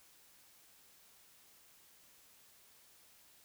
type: silence
effects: white hiss -64 dBFS RMS until 3.44 s